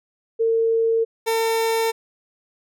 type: tone pair in turn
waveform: sine / 30% pulse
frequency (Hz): 453.9 / 452.2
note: A#4 / A4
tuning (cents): -46 / +47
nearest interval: unison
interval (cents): 7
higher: first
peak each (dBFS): -16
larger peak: neither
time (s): 0.39-1.05 / 1.26-1.92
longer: neither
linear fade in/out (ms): 20
effects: none